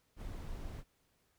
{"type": "noise", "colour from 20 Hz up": "brown", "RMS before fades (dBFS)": -43, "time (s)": [0.16, 0.84], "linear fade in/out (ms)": 50, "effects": ["pink hiss -75 dBFS RMS until 1.38 s"]}